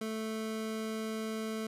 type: tone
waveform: 25% pulse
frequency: 219.9 Hz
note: A3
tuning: 1 cent flat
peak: -31 dBFS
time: 0.01-1.67 s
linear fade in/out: 5 ms
effects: resampled to 32000 Hz